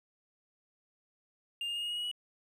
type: tone with pitch steps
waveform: triangle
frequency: 2806 / 2826 / 2845 / 2865 / 2885 / 2905 / 2925 Hz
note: F7 / F7 / F7 / F7 / F#7 / F#7 / F#7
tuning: +8 / +20 / +31 / +44 / -44 / -32 / -21 cents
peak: -32 dBFS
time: 1.61-2.114 s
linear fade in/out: 2 ms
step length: 72 ms
effects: none